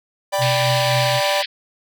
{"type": "chord", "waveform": "45% pulse", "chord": "G major", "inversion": "second", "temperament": "equal", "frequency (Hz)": [587.3, 784, 987.8], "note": ["D5", "G5", "B5"], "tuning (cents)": [0, 0, 0], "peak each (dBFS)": [-20, -24, -25], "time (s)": [0.32, 1.43], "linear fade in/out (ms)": 20}
{"type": "tone with tremolo", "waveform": "sine", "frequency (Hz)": 126.7, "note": "B2", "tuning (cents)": 45, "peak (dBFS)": -18, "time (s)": [0.38, 1.21], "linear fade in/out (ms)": 50, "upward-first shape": "triangle", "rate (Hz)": 3.8, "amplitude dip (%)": 55}
{"type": "band-pass noise", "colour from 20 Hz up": "white", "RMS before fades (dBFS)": -25, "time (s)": [0.41, 1.46], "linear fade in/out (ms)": 10, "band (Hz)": [1600, 4900], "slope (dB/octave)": 96}
{"effects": []}